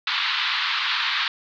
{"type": "band-pass noise", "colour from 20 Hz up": "white", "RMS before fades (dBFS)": -24, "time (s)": [0.07, 1.28], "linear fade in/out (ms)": 2, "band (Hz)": [970, 4200], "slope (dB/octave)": 48, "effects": []}